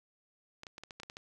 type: clicks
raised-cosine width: 0.2 ms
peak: -28 dBFS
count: 9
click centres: 0.634 / 0.668 / 0.781 / 0.836 / 0.908 / 1 / 1.033 / 1.099 / 1.169 s
effects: 11-bit